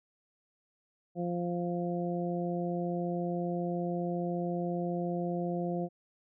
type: harmonic tone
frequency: 174.61 Hz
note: F3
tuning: in tune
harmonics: 1 / 2 / 3 / 4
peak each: -33 / -36 / -38 / -39 dBFS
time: 1.15-5.89 s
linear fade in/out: 50 ms
effects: none